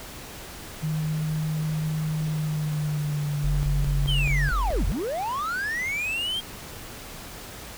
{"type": "tone with pitch glide", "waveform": "sine", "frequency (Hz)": [155.56, 141.01], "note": ["D#3", "C#3"], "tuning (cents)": [0, 30], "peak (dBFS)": -24, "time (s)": [0.82, 4.51], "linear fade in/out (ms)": 20, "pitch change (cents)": -170, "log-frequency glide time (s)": [2.26, 3.95]}
{"type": "tone bursts", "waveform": "sine", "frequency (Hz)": 45.82, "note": "F#1", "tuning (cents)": -16, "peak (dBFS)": -22, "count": 7, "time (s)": [3.44, 4.92], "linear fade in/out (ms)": 0, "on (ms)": 190, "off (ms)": 25}
{"type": "linear two-way sweep", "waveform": "triangle", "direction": "down then up", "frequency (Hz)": [3232, 55, 3232], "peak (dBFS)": -24, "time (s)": [4.07, 6.41], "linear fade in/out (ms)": 20, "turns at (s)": 4.86}
{"effects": ["pink hiss -40 dBFS RMS until 7.77 s"]}